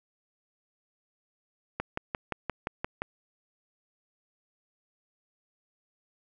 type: click train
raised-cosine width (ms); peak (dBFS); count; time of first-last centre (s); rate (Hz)
0.5; -15; 8; 1.8-3.02; 5.74
effects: none